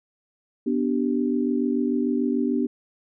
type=chord; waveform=sine; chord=G major; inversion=first; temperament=equal with one note detuned; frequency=246.9 / 293.7 / 388.8 Hz; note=B3 / D4 / G4; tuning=0 / 0 / -14 cents; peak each=-23 / -25 / -28 dBFS; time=0.66-2.67 s; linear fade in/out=10 ms; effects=none